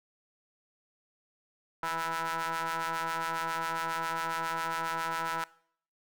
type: ring-modulated tone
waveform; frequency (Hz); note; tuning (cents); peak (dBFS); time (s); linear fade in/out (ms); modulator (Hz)
sawtooth; 164.81; E3; 0; -24; 1.83-5.44; 2; 1150
effects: noise-tail reverb RT60 0.6 s tail -21 dB re dry